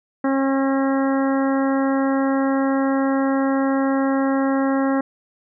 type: harmonic tone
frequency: 270.7 Hz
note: C#4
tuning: 41 cents flat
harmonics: 1 / 2 / 3 / 4 / 5 / 6 / 7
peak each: -18 / -24 / -28 / -30 / -32 / -34 / -35 dBFS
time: 0.24-5.01 s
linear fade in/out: 5 ms
effects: none